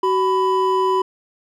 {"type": "tone pair together", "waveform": "triangle", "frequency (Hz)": [377, 996.6], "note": ["F#4", "B5"], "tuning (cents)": [32, 15], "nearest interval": "octave + perfect fourth", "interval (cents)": 1683, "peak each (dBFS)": -16, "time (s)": [0.03, 1.02], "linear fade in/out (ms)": 5, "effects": []}